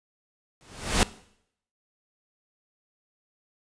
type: noise with exponential growth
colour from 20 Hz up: pink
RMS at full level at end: -18 dBFS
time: 0.61-1.03 s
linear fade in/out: 0 ms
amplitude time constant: 91 ms
effects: noise-tail reverb RT60 0.7 s tail -19 dB re dry + resampled to 22050 Hz